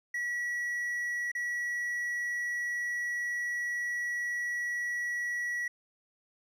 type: tone with dropouts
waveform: triangle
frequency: 1933 Hz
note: B6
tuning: 38 cents flat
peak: -29 dBFS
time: 0.14-5.68 s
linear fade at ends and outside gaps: 5 ms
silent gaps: 1.317-1.35 s
effects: none